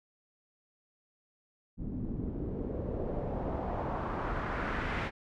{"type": "noise with low-pass filter sweep", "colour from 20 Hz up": "pink", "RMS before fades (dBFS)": -35, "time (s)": [1.77, 5.11], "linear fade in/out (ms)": 50, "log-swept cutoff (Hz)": [210, 2200], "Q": 1.7, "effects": []}